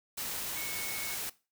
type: tone in noise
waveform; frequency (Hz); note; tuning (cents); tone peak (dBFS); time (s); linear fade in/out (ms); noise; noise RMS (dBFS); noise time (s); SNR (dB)
sine; 2205; C#7; -10; -40; 0.56-1.15; 10; white; -37; 0.17-1.3; -6
effects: noise-tail reverb RT60 0.3 s tail -19 dB re dry